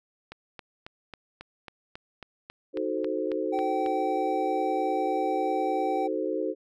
click train, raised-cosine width 0.3 ms, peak -24 dBFS, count 14, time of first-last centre 0.32-3.862 s, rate 3.67 Hz
sine chord, D# diminished seventh, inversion none, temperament equal, 311.1 / 370 / 440 / 523.3 Hz, D#4 / F#4 / A4 / C5, 0 / 0 / 0 / 0 cents, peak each -32 dBFS, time 2.73-6.55 s, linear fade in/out 50 ms
triangle tone, 771 Hz, G5, 29 cents flat, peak -26 dBFS, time 3.52-6.08 s, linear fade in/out 20 ms
effects none

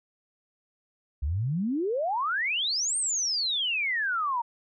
sine exponential two-way sweep, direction up then down, 64.8 to 8870 to 913 Hz, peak -25 dBFS, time 1.22-4.42 s, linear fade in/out 10 ms, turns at 2.97 s, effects none

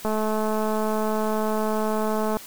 click train, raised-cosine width 1 ms, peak -13 dBFS, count 502, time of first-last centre 0.05-2.369 s, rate 216 Hz, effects white hiss -42 dBFS RMS until 2.46 s

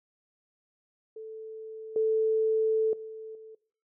sine tone with level steps, 440 Hz, A4, in tune, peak -38 / -22 / -38 / -44 dBFS, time 1.16-3.55 s, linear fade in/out 5 ms, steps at 1.96 / 2.93 / 3.35 s, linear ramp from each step 2 ms, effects noise-tail reverb RT60 0.5 s tail -20 dB re dry

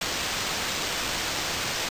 blue noise with sample-and-hold, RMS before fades -29 dBFS, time 0.01-1.89 s, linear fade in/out 5 ms, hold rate 11025 Hz, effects resampled to 32000 Hz

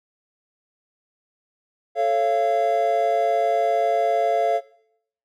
triangle chord, A augmented, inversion none, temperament just, 440 / 550 / 687.5 Hz, A4 / C#5 / E#5, 0 / -14 / -27 cents, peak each -23 / -23 / -18 dBFS, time 1.95-4.61 s, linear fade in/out 50 ms, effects noise-tail reverb RT60 0.7 s tail -19 dB re dry + AAC 64 kbps

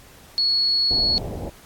sine tone, 4365 Hz, C#8, 28 cents flat, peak -17 dBFS, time 0.38-1.18 s, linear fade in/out 0 ms
pink low-pass noise, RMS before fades -30 dBFS, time 0.9-1.5 s, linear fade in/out 10 ms, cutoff 820 Hz, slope 48 dB/octave
effects pink hiss -48 dBFS RMS until 1.65 s + AAC 64 kbps

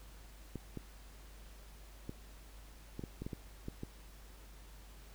clicks, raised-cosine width 3 ms, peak -28 dBFS, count 10, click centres 0.557 / 0.773 / 2.094 / 2.994 / 3.038 / 3.22 / 3.265 / 3.332 / 3.684 / 3.834 s, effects added 50 Hz sine -53 dBFS peak until 5.14 s + pink hiss -60 dBFS RMS until 5.14 s

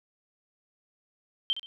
sine tone with echo, 3136 Hz, G7, in tune, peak -23 dBFS, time 1.5-1.53 s, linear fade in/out 0 ms, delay 65 ms, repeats 2, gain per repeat -10 dB, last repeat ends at 1.66 s, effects none

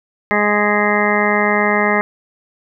harmonic tone, 207.7 Hz, G#3, in tune, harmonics 1 / 2 / 3 / 4 / 5 / 6 / 8 / 9 / 10, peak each -20 / -20 / -21 / -21 / -24 / -22 / -24 / -21 / -20 dBFS, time 0.31-2.01 s, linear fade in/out 0 ms, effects none

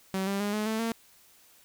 sawtooth tone with pitch steps, 190.9 / 197.86 / 205.1 / 212.6 / 220.3 / 228.3 Hz, G3 / G3 / G#3 / G#3 / A3 / A#3, -46 / +16 / -21 / +41 / +2 / -36 cents, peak -24 dBFS, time 0.14-0.92 s, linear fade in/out 0 ms, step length 130 ms, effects white hiss -59 dBFS RMS until 1.64 s

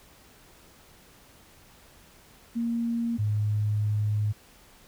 sine tone pair in turn, 233.1 / 105.34 Hz, A#3 / G#2, 0 / +25 cents, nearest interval octave + major second, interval 1375 cents, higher first, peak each -25 / -23 dBFS, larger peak second, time 2.55-3.18 / 3.18-4.33 s, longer second, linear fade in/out 20 ms, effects pink hiss -55 dBFS RMS until 4.87 s

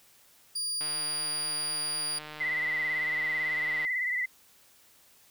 30% pulse tone, 4800 Hz, D8, 37 cents sharp, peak -27 dBFS, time 0.55-2.19 s, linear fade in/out 10 ms
click train, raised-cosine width 0.3 ms, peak -26 dBFS, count 463, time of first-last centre 0.81-3.849 s, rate 152 Hz
sine tone with vibrato, 2000 Hz, B6, 21 cents sharp, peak -27 dBFS, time 2.4-4.26 s, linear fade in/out 10 ms, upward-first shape sine, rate 18 Hz, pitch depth 56 cents each way
effects white hiss -60 dBFS RMS until 5.3 s

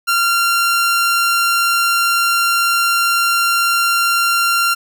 sawtooth tone, 1381 Hz, F6, 20 cents flat, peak -9 dBFS, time 0.07-4.75 s, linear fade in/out 20 ms, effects none

